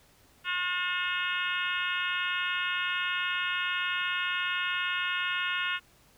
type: harmonic tone with a mistuned harmonic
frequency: 358.7 Hz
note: F4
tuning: 46 cents sharp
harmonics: 3 / 4 / 5 / 6 / 7 / 8 / 9 / 10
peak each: -37 / -32 / -37 / -38 / -36 / -35 / -43 / -44 dBFS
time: 0.44-5.8 s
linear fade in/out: 50 ms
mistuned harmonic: 7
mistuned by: +48 cents
effects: pink hiss -61 dBFS RMS until 6.17 s